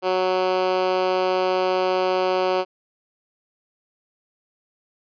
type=tone with high-pass filter; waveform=10% pulse; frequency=185 Hz; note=F#3; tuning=in tune; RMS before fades=-21 dBFS; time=0.02-2.65 s; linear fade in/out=50 ms; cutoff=420 Hz; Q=2.2; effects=resampled to 11025 Hz